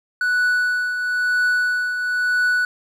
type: tone with tremolo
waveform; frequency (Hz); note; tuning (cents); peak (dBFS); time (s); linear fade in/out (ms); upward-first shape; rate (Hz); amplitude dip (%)
triangle; 1480; F#6; 0; -13; 0.21-2.65; 2; triangle; 1; 55
effects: none